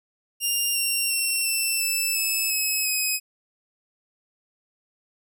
10% pulse tone with pitch steps, 2798 / 2758 / 2718 / 2679 / 2641 / 2603 / 2566 / 2529 Hz, F7 / F7 / F7 / E7 / E7 / E7 / E7 / D#7, +3 / -22 / -48 / +27 / +3 / -22 / -47 / +28 cents, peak -14 dBFS, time 0.4-3.2 s, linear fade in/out 50 ms, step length 350 ms, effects none

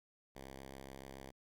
5% pulse tone with vibrato, 67.1 Hz, C2, 44 cents sharp, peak -38 dBFS, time 0.35-1.31 s, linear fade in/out 10 ms, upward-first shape square, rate 8.7 Hz, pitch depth 12 cents each way, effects Opus 48 kbps

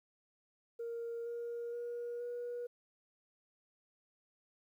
sine tone with pitch steps, 466.2 / 471.6 / 477.1 / 482.6 Hz, A#4 / A#4 / A#4 / B4, 0 / +20 / +40 / -40 cents, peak -37 dBFS, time 0.79-2.67 s, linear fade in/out 10 ms, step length 470 ms, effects tanh soft clip ceiling -36 dBFS + 12-bit

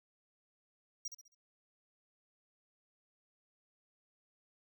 square tone with echo, 5700 Hz, F8, 34 cents sharp, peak -38 dBFS, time 1.05-1.08 s, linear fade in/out 5 ms, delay 67 ms, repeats 4, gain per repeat -8 dB, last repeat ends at 1.348 s, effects none

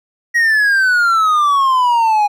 triangle exponential sweep, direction down, 1906 to 817 Hz, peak -8 dBFS, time 0.34-2.28 s, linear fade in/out 20 ms, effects none

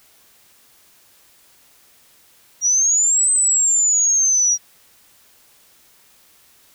sine exponential two-way sweep, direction up then down, 5700 to 8210 to 5710 Hz, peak -13 dBFS, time 2.61-4.58 s, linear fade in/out 50 ms, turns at 3.31 s, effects white hiss -53 dBFS RMS until 6.74 s

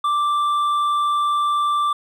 triangle tone with hard clipping, 1174.7 Hz, D6, in tune, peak -18 dBFS, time 0.04-1.93 s, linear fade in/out 5 ms, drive 8 dB, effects none

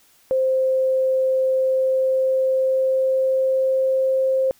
sine tone with pitch glide, 523.3 to 527.5 Hz, C5 to C5, 0 to +14 cents, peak -16 dBFS, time 0.31-4.51 s, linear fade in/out 0 ms, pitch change +14 cents, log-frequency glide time 1.47-4.15 s, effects white hiss -56 dBFS RMS until 4.59 s

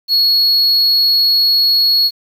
triangle tone, 4341 Hz, C#8, 37 cents flat, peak -8 dBFS, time 0.08-2.11 s, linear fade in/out 50 ms, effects 7-bit

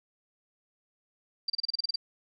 sine tone bursts, 4699 Hz, D8, in tune, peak -26 dBFS, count 10, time 1.48-1.959 s, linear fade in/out 5 ms, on 20 ms, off 31 ms, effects none

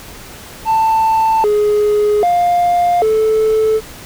triangle tone with pitch steps, 888 / 418.2 / 703 / 437 Hz, A5 / G#4 / F5 / A4, +16 / +12 / +11 / -12 cents, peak -7 dBFS, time 0.65-3.81 s, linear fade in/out 50 ms, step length 790 ms, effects tanh soft clip ceiling -5 dBFS + pink hiss -34 dBFS RMS until 4.05 s

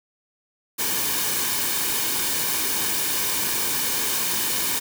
white noise with comb filter, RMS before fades -24 dBFS, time 0.78-4.8 s, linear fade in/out 20 ms, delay 1.5 ms, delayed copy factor -0.55, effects none

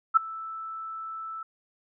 sine tone with ADSR envelope, 1318.5 Hz, E6, in tune, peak -12 dBFS, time 0.14-1.43 s, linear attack 27 ms, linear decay 9 ms, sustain -22 dB, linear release 4 ms, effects none

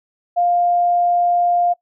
sine tone, 702 Hz, F5, 9 cents sharp, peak -13 dBFS, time 0.36-1.74 s, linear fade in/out 20 ms, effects noise-tail reverb RT60 0.1 s tail -20 dB re dry

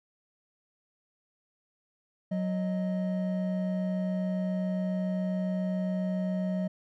triangle tone pair together, 185.01 / 622.3 Hz, F#3 / D#5, 0 / 0 cents, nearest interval octave + major sixth, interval 2100 cents, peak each -26 / -34 dBFS, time 2.31-6.68 s, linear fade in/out 10 ms, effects none

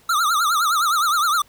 square tone with vibrato, 1282 Hz, E6, 49 cents flat, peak -17 dBFS, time 0.09-1.42 s, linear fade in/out 5 ms, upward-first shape triangle, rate 9.7 Hz, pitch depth 190 cents each way, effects pink hiss -54 dBFS RMS until 1.48 s

